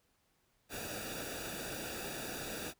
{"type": "noise with comb filter", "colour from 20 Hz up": "pink", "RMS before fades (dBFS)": -42, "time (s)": [0.69, 2.74], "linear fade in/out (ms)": 50, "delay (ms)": 0.95, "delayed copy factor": -0.75, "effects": ["pink hiss -75 dBFS RMS until 2.79 s"]}